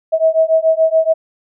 sine beating tone pair, 640 / 647 Hz, D#5 / E5, +49 / -32 cents, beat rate 7 Hz, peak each -13 dBFS, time 0.12-1.14 s, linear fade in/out 20 ms, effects none

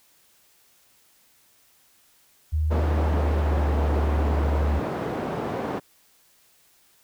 sine tone with pitch glide, 77.4 to 73.31 Hz, D#2 to D2, -9 to -3 cents, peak -20 dBFS, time 2.52-4.8 s, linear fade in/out 20 ms, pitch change -94 cents, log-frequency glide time 2.82-3.69 s
white band-pass noise, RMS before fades -29 dBFS, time 2.7-5.8 s, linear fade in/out 20 ms, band 110 to 620 Hz, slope 12 dB/octave
effects white hiss -60 dBFS RMS until 7.03 s

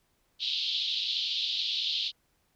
white band-pass noise, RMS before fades -31 dBFS, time 0.39-2.12 s, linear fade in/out 50 ms, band 3100 to 4200 Hz, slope 48 dB/octave, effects pink hiss -72 dBFS RMS until 2.55 s

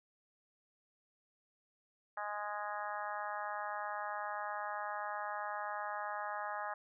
harmonic tone, 207.7 Hz, G#3, in tune, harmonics 3 / 4 / 5 / 6 / 7 / 8 / 9, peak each -46 / -42 / -46 / -44 / -50 / -46 / -53 dBFS, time 2.17-6.74 s, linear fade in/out 5 ms, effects none

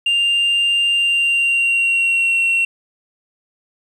sine tone with pitch glide, 2794 to 2727 Hz, F7 to F7, 0 to -42 cents, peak -11 dBFS, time 0.06-2.65 s, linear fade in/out 5 ms, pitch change -42 cents, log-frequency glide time 0.92-2.39 s, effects tanh soft clip ceiling -12 dBFS + 8-bit

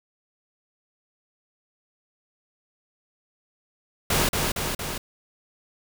pink noise with echo, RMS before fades -22 dBFS, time 4.1-4.29 s, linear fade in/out 5 ms, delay 230 ms, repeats 3, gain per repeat -3 dB, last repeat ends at 4.98 s, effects none

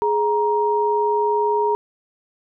sine tone pair together, 418.8 / 940.2 Hz, G#4 / A#5, +15 / +15 cents, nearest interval octave + major second, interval 1400 cents, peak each -19 dBFS, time 0.02-1.75 s, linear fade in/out 0 ms, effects none

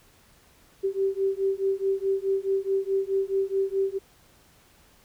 sine beating tone pair, 386.3 / 391 Hz, G4 / G4, -25 / -4 cents, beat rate 4.7 Hz, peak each -26 dBFS, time 0.83-3.99 s, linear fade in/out 20 ms, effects pink hiss -58 dBFS RMS until 5.04 s

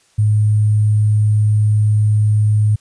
sine tone with sample-and-hold, 106 Hz, G#2, 36 cents sharp, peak -10 dBFS, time 0.18-2.76 s, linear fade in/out 10 ms, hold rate 8820 Hz, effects white hiss -55 dBFS RMS until 2.8 s + resampled to 22050 Hz

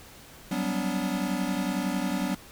square chord, G major seventh, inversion third, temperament equal with one note detuned, 185 / 196 / 246.9 / 286.6 Hz, F#3 / G3 / B3 / D4, 0 / 0 / 0 / -42 cents, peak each -33 dBFS, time 0.51-2.35 s, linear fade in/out 5 ms, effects pink hiss -49 dBFS RMS until 2.51 s

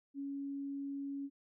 sine tone, 278.7 Hz, C#4, 9 cents sharp, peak -38 dBFS, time 0.14-1.3 s, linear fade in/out 50 ms, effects none

